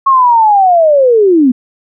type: linear sweep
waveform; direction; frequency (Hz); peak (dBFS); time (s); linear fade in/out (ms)
sine; down; 1100 to 238; -4; 0.06-1.52; 10
effects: none